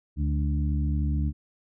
harmonic tone with a mistuned harmonic, 73.3 Hz, D2, 3 cents flat, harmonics 1 / 2 / 3 / 4, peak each -24 / -30 / -34 / -36 dBFS, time 0.16-1.33 s, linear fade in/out 50 ms, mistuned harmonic 3, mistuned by -29 cents, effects none

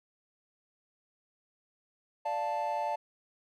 triangle chord, D minor, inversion none, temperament equal, 587.3 / 698.5 / 880 Hz, D5 / F5 / A5, 0 / 0 / 0 cents, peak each -34 / -34 / -30 dBFS, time 2.25-2.96 s, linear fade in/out 10 ms, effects tanh soft clip ceiling -19 dBFS

